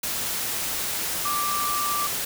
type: tone in noise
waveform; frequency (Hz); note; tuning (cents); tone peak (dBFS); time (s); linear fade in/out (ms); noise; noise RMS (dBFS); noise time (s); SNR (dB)
sine; 1174.7; D6; 0; -25; 1.25-2.07; 5; white; -28; 0.03-2.25; 0
effects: none